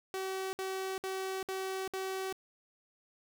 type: tone bursts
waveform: sawtooth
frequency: 380.8 Hz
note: F#4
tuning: 50 cents sharp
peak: -31 dBFS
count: 5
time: 0.14-2.326 s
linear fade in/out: 0 ms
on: 390 ms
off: 59 ms
effects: none